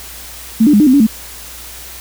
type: tone with pitch steps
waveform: sine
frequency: 222.3 / 296.1 / 207.1 / 302.4 / 256.4 / 284.2 / 219.8 Hz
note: A3 / D4 / G#3 / D#4 / C4 / C#4 / A3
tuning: +18 / +14 / -5 / -49 / -35 / +43 / -2 cents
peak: -5 dBFS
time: 0.6-1.069 s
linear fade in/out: 10 ms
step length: 67 ms
effects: added 60 Hz sine -38 dBFS peak until 2 s + white hiss -32 dBFS RMS until 2 s